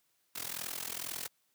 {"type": "noise with amplitude modulation", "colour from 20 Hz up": "white", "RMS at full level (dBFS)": -36, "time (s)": [0.35, 1.28], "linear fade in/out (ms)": 10, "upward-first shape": "sine", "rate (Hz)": 42.1, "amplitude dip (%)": 90, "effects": ["white hiss -75 dBFS RMS until 1.54 s", "high-pass 80 Hz 12 dB/octave"]}